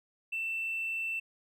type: tone with hard clipping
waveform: sine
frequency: 2674 Hz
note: E7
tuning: 24 cents sharp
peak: -32 dBFS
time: 0.32-1.2 s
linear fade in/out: 10 ms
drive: 1 dB
effects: none